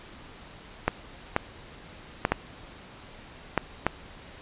clicks, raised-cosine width 0.5 ms, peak -6 dBFS, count 6, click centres 0.88 / 1.364 / 2.251 / 2.32 / 3.577 / 3.866 s, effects pink hiss -47 dBFS RMS until 4.41 s + resampled to 8000 Hz

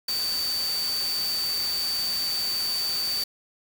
sine tone in noise, 4582 Hz, D8, 44 cents flat, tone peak -25 dBFS, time 0.08-3.24 s, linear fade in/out 5 ms, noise white, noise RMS -34 dBFS, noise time 0.08-3.24 s, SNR +6 dB, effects none

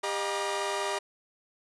sawtooth tone cluster, 399.1 / 611 / 708 / 955 / 1182 Hz, G4 / D#5 / F5 / A#5 / D6, +31 / -32 / +23 / +42 / +11 cents, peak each -30 / -31 / -37 / -30 / -36 dBFS, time 0.03-0.99 s, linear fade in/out 10 ms, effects resampled to 24000 Hz

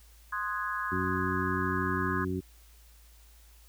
sine chord, Ab dominant seventh, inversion first, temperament equal, 1046.5 / 1244.5 / 1480 / 1661.2 Hz, C6 / Eb6 / Gb6 / Ab6, 0 / 0 / 0 / 0 cents, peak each -35 / -36 / -39 / -35 dBFS, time 0.32-2.25 s, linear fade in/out 10 ms
harmonic tone, 92.5 Hz, F#2, in tune, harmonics 1 / 2 / 3 / 4, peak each -35 / -35 / -35 / -35 dBFS, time 0.91-2.41 s, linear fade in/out 20 ms
effects added 56 Hz sine -54 dBFS peak until 3.68 s + white hiss -61 dBFS RMS until 3.68 s

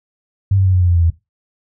sine tone with pitch steps, 98 / 95.71 / 93.47 / 91.28 / 89.14 / 87.06 / 85.02 / 83.03 Hz, G2 / G2 / F#2 / F#2 / F2 / F2 / F2 / E2, 0 / -41 / +18 / -23 / +36 / -5 / -46 / +13 cents, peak -10 dBFS, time 0.51-1.102 s, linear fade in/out 5 ms, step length 74 ms, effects noise-tail reverb RT60 0.2 s tail -17 dB re dry

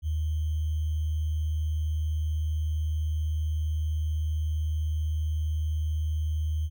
sine tone with sample-and-hold, 77.78 Hz, D#2, in tune, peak -25 dBFS, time 0.02-6.7 s, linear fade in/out 50 ms, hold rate 3150 Hz, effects none

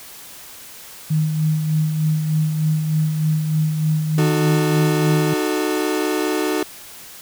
sine tone with tremolo, 155.56 Hz, D#3, in tune, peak -14 dBFS, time 1.1-5.34 s, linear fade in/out 10 ms, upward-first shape sine, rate 3.3 Hz, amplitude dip 45%
40% pulse chord, D# diminished, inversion none, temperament equal with one note detuned, 305.4 / 370 / 440 Hz, D#4 / F#4 / A4, -32 / 0 / 0 cents, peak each -21 / -22 / -24 dBFS, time 4.18-6.63 s, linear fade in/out 2 ms
effects white hiss -39 dBFS RMS until 7.21 s

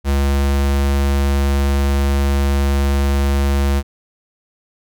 square tone, 69.6 Hz, C#2, 8 cents sharp, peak -14 dBFS, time 0.04-3.83 s, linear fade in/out 50 ms, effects none

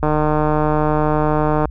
click train, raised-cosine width 1 ms, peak -4 dBFS, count 248, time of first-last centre 0.03-1.655 s, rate 152 Hz, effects added 60 Hz sine -27 dBFS peak until 1.7 s

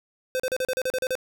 square tone bursts, 514 Hz, C5, 31 cents flat, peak -24 dBFS, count 10, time 0.35-1.153 s, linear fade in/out 0 ms, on 47 ms, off 37 ms, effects none

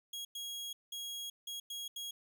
sawtooth tone bursts at uneven times, 3300 Hz, G#7, 12 cents flat, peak -37 dBFS, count 6, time 0.13-0.25 / 0.35-0.73 / 0.92-1.3 / 1.47-1.6 / 1.7-1.88 / 1.96-2.11 s, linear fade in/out 5 ms, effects none

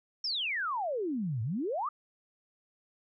sine exponential two-way sweep, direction down then up, 5588 to 104.6 to 1281 Hz, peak -30 dBFS, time 0.24-1.89 s, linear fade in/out 5 ms, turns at 1.42 s, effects none

